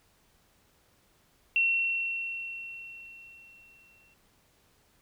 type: tone with exponential decay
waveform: sine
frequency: 2719 Hz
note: F7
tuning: 47 cents flat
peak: -21 dBFS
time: 1.56-4.14 s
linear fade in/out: 1 ms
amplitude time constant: 560 ms
effects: pink hiss -66 dBFS RMS until 5.01 s